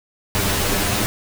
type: noise with comb filter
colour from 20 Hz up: pink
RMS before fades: -20 dBFS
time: 0.35-1.06 s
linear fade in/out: 0 ms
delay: 10 ms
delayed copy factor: +0.9
effects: none